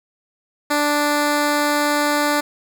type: tone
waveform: 10% pulse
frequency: 293.7 Hz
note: D4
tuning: in tune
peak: -8 dBFS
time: 0.7-2.41 s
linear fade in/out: 10 ms
effects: none